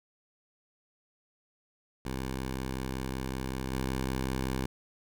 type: tone with level steps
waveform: 10% pulse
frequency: 65.3 Hz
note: C2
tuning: 3 cents flat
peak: -25 / -22 dBFS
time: 2.05-4.66 s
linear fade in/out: 5 ms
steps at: 3.72 s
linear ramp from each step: 2 ms
effects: none